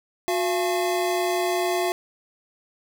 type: tone cluster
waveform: square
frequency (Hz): 362.4 / 684 / 856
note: F#4 / F5 / A5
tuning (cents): -36 / -36 / -48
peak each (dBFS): -25 / -26 / -34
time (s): 0.28-1.92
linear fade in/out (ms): 0
effects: none